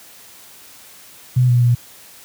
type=tone with pitch steps; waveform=sine; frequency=125.8 / 122 / 120.7 Hz; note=B2 / B2 / B2; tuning=+32 / -21 / -39 cents; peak=-10 dBFS; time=1.36-1.75 s; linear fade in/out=10 ms; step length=130 ms; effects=white hiss -43 dBFS RMS until 2.24 s + high-pass 60 Hz 12 dB/octave